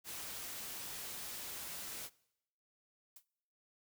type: noise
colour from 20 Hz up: white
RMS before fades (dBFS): -45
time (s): 0.04-2.1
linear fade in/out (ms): 50
type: noise with exponential decay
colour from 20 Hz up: blue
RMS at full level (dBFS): -49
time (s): 3.16-3.25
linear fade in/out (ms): 5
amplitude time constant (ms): 18
effects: noise-tail reverb RT60 0.8 s tail -22 dB re dry